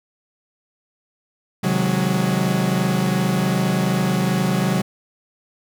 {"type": "chord", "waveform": "40% pulse", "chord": "Ab dominant seventh", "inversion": "first", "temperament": "equal with one note detuned", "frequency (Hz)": [132.64, 155.56, 185, 207.7], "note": ["C3", "Eb3", "Gb3", "Ab3"], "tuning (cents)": [24, 0, 0, 0], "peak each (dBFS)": [-23, -25, -19, -25], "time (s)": [1.63, 4.82], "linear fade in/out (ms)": 10, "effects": []}